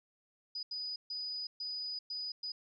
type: tone bursts at uneven times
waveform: sine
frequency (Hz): 4963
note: D#8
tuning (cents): -5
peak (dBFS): -37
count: 6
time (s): 0.55-0.63 / 0.71-0.96 / 1.1-1.47 / 1.6-1.99 / 2.1-2.32 / 2.43-2.52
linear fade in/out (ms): 5
effects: none